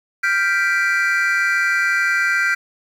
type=chord; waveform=triangle; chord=G dominant seventh; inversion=third; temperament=equal; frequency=1396.9 / 1568 / 1975.5 / 2349 Hz; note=F6 / G6 / B6 / D7; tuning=0 / 0 / 0 / 0 cents; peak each=-19 / -17 / -19 / -22 dBFS; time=0.23-2.55 s; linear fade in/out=10 ms; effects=tanh soft clip ceiling -6 dBFS + 8-bit